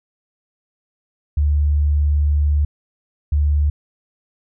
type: tone pair in turn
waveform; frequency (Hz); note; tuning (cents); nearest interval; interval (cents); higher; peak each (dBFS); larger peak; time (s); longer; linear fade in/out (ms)
sine; 73.5 / 73.5; D2 / D2; +2 / +2; unison; 0; neither; -13; neither; 1.37-2.65 / 3.32-3.7; first; 5
effects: none